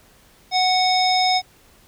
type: tone with low-pass filter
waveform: square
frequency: 740 Hz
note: F#5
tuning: in tune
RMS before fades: -18 dBFS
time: 0.51-1.42 s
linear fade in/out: 50 ms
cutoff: 4800 Hz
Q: 8.2
effects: pink hiss -53 dBFS RMS until 1.87 s